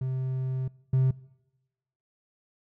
triangle tone pair in turn, 130.3 / 130.88 Hz, C3 / C3, -7 / +1 cents, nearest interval unison, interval 8 cents, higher second, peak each -25 / -17 dBFS, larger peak second, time 0.01-0.68 / 0.93-1.11 s, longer first, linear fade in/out 5 ms, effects noise-tail reverb RT60 1.0 s tail -24 dB re dry + tanh soft clip ceiling -13 dBFS

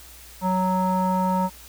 square tone with low-pass filter, 185.6 Hz, F#3, 6 cents sharp, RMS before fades -22 dBFS, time 0.41-1.5 s, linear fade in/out 50 ms, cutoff 990 Hz, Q 6, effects added 60 Hz sine -48 dBFS peak until 1.68 s + white hiss -46 dBFS RMS until 1.68 s

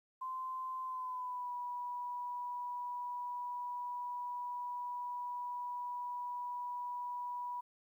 sine tone with pitch glide, 1035 to 978 Hz, C6 to B5, -19 to -17 cents, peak -38 dBFS, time 0.21-7.61 s, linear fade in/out 10 ms, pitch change -98 cents, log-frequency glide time 0.85-1.52 s, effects 12-bit

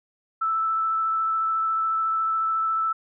sine tone with vibrato, 1318.5 Hz, E6, in tune, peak -21 dBFS, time 0.41-2.93 s, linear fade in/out 10 ms, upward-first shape triangle, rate 14 Hz, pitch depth 12 cents each way, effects none

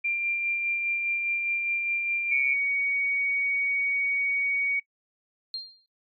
sine tone with tremolo, 2379 Hz, D7, 22 cents sharp, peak -23 dBFS, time 0.04-2.54 s, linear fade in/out 10 ms, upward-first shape sine, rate 4.9 Hz, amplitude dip 30%
sine tone, 2244 Hz, C#7, 21 cents sharp, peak -23 dBFS, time 2.31-4.8 s, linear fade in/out 10 ms
sine tone with exponential decay, 4197 Hz, C8, 5 cents sharp, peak -27 dBFS, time 5.54-5.86 s, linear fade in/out 1 ms, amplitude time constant 69 ms
effects noise-tail reverb RT60 0.1 s tail -19 dB re dry + MP3 96 kbps

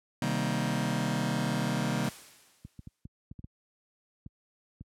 sawtooth chord, C minor seventh, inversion none, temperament just, 130.81 / 156.98 / 196.22 / 235.5 Hz, C3 / Eb3 / G3 / Bb3, 0 / +16 / +2 / +18 cents, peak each -29 dBFS, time 0.22-2.09 s, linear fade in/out 2 ms
white noise with exponential decay, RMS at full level -43 dBFS, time 2.04-3.06 s, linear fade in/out 1 ms, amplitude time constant 220 ms
clicks, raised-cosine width 5 ms, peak -30 dBFS, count 9, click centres 2.65 / 2.792 / 2.873 / 3.054 / 3.314 / 3.392 / 3.443 / 4.263 / 4.81 s
effects high-pass 60 Hz 12 dB/octave + low-pass 11000 Hz 12 dB/octave

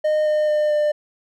triangle tone with pitch steps, 613 / 608.1 / 603.2 / 598.3 Hz, D#5 / D#5 / D5 / D5, -26 / -40 / +46 / +32 cents, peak -14 dBFS, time 0.04-0.92 s, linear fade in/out 10 ms, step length 220 ms, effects none

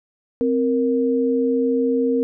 sine tone pair together, 261.3 / 466.9 Hz, C4 / A#4, -2 / +3 cents, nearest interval minor seventh, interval 1005 cents, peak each -19 dBFS, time 0.41-2.23 s, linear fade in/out 0 ms, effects none

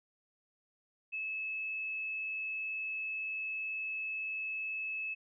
sine tone, 2599 Hz, E7, 25 cents flat, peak -35 dBFS, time 1.12-5.15 s, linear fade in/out 20 ms, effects none

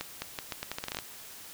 accelerating click train, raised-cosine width 0.2 ms, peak -16 dBFS, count 13, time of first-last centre 0.01-0.988 s, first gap 210 ms, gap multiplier 0.8, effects white hiss -47 dBFS RMS until 1.53 s

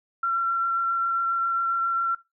sine tone with vibrato, 1361 Hz, F6, 45 cents flat, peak -21 dBFS, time 0.23-2.15 s, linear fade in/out 5 ms, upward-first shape triangle, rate 7.4 Hz, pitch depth 12 cents each way, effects noise-tail reverb RT60 0.2 s tail -18 dB re dry

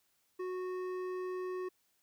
sine tone with hard clipping, 367.6 Hz, F#4, 11 cents flat, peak -38 dBFS, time 0.39-1.69 s, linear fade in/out 10 ms, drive 10 dB, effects white hiss -75 dBFS RMS until 2.02 s

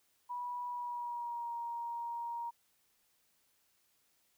sine tone with pitch glide, 976 to 940 Hz, B5 to A#5, -21 to +14 cents, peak -37 dBFS, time 0.29-2.51 s, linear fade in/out 20 ms, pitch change -65 cents, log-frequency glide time 0.66-1.53 s, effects white hiss -74 dBFS RMS until 4.37 s

